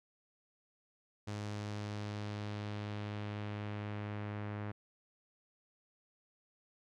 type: tone with low-pass filter sweep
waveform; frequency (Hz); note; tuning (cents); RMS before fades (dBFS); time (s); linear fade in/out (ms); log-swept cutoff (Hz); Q
sawtooth; 104.1; G#2; +5; -41; 1.27-4.72; 10; 6700 to 1900; 1.2
effects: none